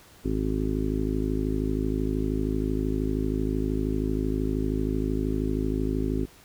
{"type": "harmonic tone", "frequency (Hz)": 52.9, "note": "G#1", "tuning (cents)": 33, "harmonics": [1, 2, 3, 4, 5, 6, 7, 8], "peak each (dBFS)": [-29, -34, -34, -37, -29, -36, -32, -38], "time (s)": [0.24, 6.26], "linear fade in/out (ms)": 20, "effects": ["pink hiss -53 dBFS RMS until 6.44 s"]}